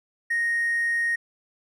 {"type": "tone with hard clipping", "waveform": "triangle", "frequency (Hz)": 1864.7, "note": "A#6", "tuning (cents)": 0, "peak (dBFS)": -22, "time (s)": [0.3, 1.16], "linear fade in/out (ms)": 10, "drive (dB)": 4, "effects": ["resampled to 32000 Hz"]}